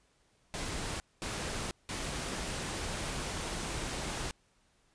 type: noise bursts at uneven times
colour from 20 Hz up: pink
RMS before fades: -37 dBFS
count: 3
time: 0.54-1 / 1.22-1.71 / 1.89-4.31 s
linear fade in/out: 0 ms
effects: pink hiss -70 dBFS RMS until 4.94 s + resampled to 22050 Hz